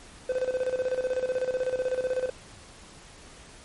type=tone with tremolo; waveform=triangle; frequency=510 Hz; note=C5; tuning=44 cents flat; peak=-21 dBFS; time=0.29-2.3 s; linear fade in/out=5 ms; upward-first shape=square; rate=16 Hz; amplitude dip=70%; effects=pink hiss -49 dBFS RMS until 3.64 s + MP3 48 kbps